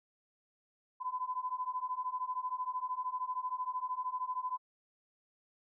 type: beating tone pair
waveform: sine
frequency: 1003 / 1016 Hz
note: B5 / B5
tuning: +26 / +49 cents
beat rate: 13 Hz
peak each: -38 / -37 dBFS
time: 1-4.58 s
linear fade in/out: 20 ms
effects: none